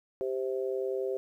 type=harmonic tone; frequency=130.81 Hz; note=C3; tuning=in tune; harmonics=3 / 4 / 5; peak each=-31 / -34 / -42 dBFS; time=0.21-1.17 s; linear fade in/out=0 ms; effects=11-bit